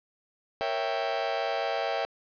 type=chord; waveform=40% pulse; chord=A# diminished seventh; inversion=none; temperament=equal; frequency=466.2 / 554.4 / 659.3 / 784 Hz; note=A#4 / C#5 / E5 / G5; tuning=0 / 0 / 0 / 0 cents; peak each=-35 / -33 / -31 / -31 dBFS; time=0.61-2.05 s; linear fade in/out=0 ms; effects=resampled to 11025 Hz + 9-bit